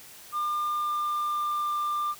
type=tone with pitch glide; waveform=sine; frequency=1200 to 1191.7 Hz; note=D6 to D6; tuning=+37 to +25 cents; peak=-23 dBFS; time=0.32-2.15 s; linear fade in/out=50 ms; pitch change=-12 cents; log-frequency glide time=0.75-1.76 s; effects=tanh soft clip ceiling -25 dBFS + white hiss -48 dBFS RMS until 2.19 s